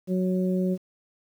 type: harmonic tone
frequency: 184.5 Hz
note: F#3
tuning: 5 cents flat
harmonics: 1 / 2 / 3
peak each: -23 / -29 / -33 dBFS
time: 0.07-0.78 s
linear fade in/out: 50 ms
effects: 9-bit